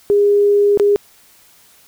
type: tone with dropouts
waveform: sine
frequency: 408 Hz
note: G#4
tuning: 31 cents flat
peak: -9 dBFS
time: 0.1-0.96 s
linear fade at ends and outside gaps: 0 ms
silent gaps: 0.774-0.798 s
effects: white hiss -49 dBFS RMS until 1.87 s